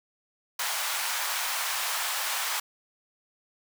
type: high-pass noise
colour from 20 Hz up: pink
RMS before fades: -30 dBFS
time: 0.59-2.6 s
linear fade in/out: 5 ms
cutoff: 830 Hz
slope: 24 dB/octave
effects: none